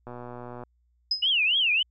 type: click train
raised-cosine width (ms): 1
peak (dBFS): -26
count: 70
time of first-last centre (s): 0.07-0.636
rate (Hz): 122
type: tone with exponential decay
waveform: sine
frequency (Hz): 5060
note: D#8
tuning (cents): +28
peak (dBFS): -19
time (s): 1.11-1.29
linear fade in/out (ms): 5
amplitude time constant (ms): 37
type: tone with vibrato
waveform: sine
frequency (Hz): 2833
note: F7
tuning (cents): +24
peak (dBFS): -20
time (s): 1.22-1.83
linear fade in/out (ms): 10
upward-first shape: triangle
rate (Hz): 3.5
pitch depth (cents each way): 300
effects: added 60 Hz sine -64 dBFS peak until 1.9 s